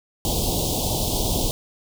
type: band-stop noise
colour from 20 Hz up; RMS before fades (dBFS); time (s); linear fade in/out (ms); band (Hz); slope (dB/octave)
pink; -23; 0.25-1.51; 0; 890 to 3100; 48
effects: none